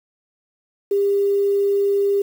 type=tone with quantisation; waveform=sine; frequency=400.8 Hz; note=G4; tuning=38 cents sharp; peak=-15 dBFS; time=0.91-2.22 s; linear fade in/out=5 ms; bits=7; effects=none